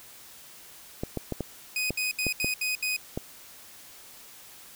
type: clicks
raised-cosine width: 2 ms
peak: -16 dBFS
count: 8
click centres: 1.035 / 1.173 / 1.323 / 1.407 / 1.906 / 2.267 / 2.445 / 3.175 s
type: tone bursts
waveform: sawtooth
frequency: 2500 Hz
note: D#7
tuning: 8 cents sharp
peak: -23 dBFS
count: 6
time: 1.76-2.965 s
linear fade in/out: 2 ms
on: 140 ms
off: 73 ms
effects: white hiss -49 dBFS RMS until 4.75 s